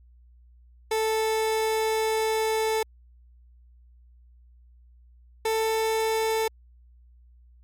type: tone pair in turn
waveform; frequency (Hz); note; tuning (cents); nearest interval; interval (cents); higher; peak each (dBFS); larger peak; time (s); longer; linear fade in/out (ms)
30% pulse; 440 / 443.3; A4 / A4; 0 / +13; unison; 13; second; -20; neither; 0.91-2.83 / 5.45-6.48; first; 5
effects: added 60 Hz sine -51 dBFS peak until 7.63 s + MP3 64 kbps